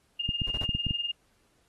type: tone with tremolo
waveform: sine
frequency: 2826 Hz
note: F7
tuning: 20 cents sharp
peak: -25 dBFS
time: 0.19-1.12 s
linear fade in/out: 10 ms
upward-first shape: triangle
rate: 20 Hz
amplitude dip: 85%
type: clicks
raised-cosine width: 5 ms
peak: -18 dBFS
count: 6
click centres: 0.291 / 0.418 / 0.692 / 0.75 / 0.867 / 0.909 s
type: noise bursts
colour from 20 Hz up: brown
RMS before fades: -34 dBFS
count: 3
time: 0.47-0.644 s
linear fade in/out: 2 ms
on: 34 ms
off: 36 ms
effects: pink hiss -69 dBFS RMS until 1.68 s + AAC 32 kbps